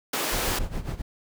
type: high-pass noise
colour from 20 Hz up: pink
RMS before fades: -28 dBFS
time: 0.13-0.59 s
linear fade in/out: 5 ms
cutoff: 330 Hz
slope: 12 dB/octave
type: noise with tremolo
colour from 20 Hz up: brown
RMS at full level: -27 dBFS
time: 0.32-1.02 s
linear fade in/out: 10 ms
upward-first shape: sine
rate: 7.3 Hz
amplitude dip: 80%
effects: none